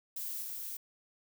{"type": "noise with level steps", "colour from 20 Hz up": "violet", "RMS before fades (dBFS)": [-39, -41], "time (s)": [0.16, 0.77], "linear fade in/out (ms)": 5, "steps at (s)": 0.42, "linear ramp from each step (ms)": 5, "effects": []}